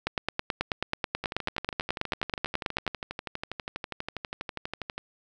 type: two click trains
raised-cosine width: 0.3 ms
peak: -10 / -17 dBFS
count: 27 / 47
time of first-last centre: 0.07-2.878 / 1.24-4.98 s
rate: 9.26 / 12.3 Hz
effects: none